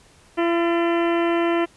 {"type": "harmonic tone with a mistuned harmonic", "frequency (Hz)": 339.2, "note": "E4", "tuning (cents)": 50, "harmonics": [1, 2, 3, 4, 5, 6, 7, 8, 9], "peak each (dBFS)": [-19, -25, -29, -31, -33, -35, -36, -37, -38], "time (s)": [0.37, 1.66], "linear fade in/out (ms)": 20, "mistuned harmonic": 5, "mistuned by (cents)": 69, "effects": ["pink hiss -53 dBFS RMS until 1.76 s", "resampled to 24000 Hz"]}